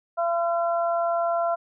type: harmonic tone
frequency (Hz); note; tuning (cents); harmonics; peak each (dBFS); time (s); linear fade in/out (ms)
340; F4; -46; 2 / 3 / 4; -22 / -32 / -30; 0.17-1.56; 20
effects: none